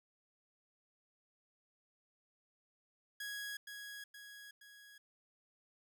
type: tone with echo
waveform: sawtooth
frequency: 1661.2 Hz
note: G#6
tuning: in tune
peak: -38 dBFS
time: 3.2-3.57 s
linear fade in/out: 5 ms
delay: 470 ms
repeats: 3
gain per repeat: -5 dB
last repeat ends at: 4.98 s
effects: none